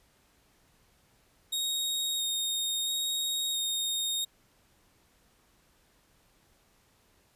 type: tone with vibrato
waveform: sawtooth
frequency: 3729 Hz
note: A#7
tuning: in tune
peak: -26 dBFS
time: 1.52-4.25 s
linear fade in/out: 10 ms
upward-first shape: square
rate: 0.74 Hz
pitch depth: 11 cents each way
effects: pink hiss -66 dBFS RMS until 7.35 s + resampled to 32000 Hz